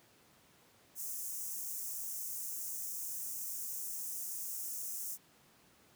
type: high-pass noise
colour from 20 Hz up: white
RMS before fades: -41 dBFS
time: 0.95-5.18 s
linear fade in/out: 50 ms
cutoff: 5900 Hz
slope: 48 dB/octave
effects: pink hiss -65 dBFS RMS until 5.95 s + high-pass 100 Hz 12 dB/octave